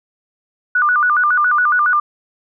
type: tone with vibrato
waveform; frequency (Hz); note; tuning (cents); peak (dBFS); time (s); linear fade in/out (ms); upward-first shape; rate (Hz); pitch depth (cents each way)
sine; 1326; E6; +10; -11; 0.75-2; 5; square; 7.2; 180
effects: none